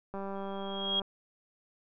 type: click train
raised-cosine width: 1 ms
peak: -26 dBFS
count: 173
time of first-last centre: 0.14-1.018 s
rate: 196 Hz
type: tone with exponential growth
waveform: sine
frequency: 3274 Hz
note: G#7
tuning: 25 cents flat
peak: -25 dBFS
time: 0.35-1 s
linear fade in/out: 5 ms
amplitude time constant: 140 ms
effects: none